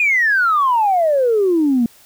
sine exponential sweep, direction down, 2499 to 226.7 Hz, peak -11 dBFS, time 0-1.86 s, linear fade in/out 2 ms, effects tanh soft clip ceiling -7 dBFS + white hiss -48 dBFS RMS until 2.05 s

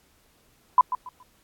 sine tone with echo, 1002 Hz, B5, 25 cents sharp, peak -11 dBFS, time 0.78-0.81 s, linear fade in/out 2 ms, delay 140 ms, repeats 3, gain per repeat -12 dB, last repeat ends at 1.23 s, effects pink hiss -62 dBFS RMS until 1.43 s + AAC 64 kbps

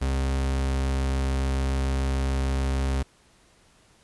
40% pulse tone, 66.8 Hz, C2, 36 cents sharp, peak -22 dBFS, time 0.01-3.03 s, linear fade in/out 10 ms, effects pink hiss -59 dBFS RMS until 4.03 s + resampled to 24000 Hz

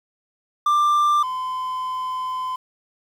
triangle tone pair in turn, 1185 / 1022.6 Hz, D6 / C6, +15 / -40 cents, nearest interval minor third, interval 255 cents, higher first, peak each -13 / -22 dBFS, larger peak first, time 0.66-1.23 / 1.23-2.56 s, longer second, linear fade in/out 5 ms, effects 8-bit

